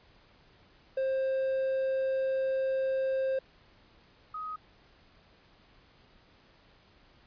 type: tone pair in turn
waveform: triangle / sine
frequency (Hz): 530 / 1257.4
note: C5 / D#6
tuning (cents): +22 / +18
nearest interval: octave + minor third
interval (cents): 1496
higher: second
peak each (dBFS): -25 / -35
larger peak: first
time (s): 0.97-3.39 / 4.34-4.56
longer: first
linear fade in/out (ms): 5
effects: pink hiss -61 dBFS RMS until 7.26 s + resampled to 11025 Hz